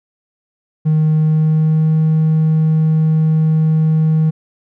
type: tone with pitch glide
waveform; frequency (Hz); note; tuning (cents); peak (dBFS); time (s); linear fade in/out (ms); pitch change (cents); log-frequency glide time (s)
triangle; 155.56 to 157.64; D#3 to D#3; 0 to +23; -7; 0.85-4.31; 20; +23; 1.16-1.95
effects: tanh soft clip ceiling -5 dBFS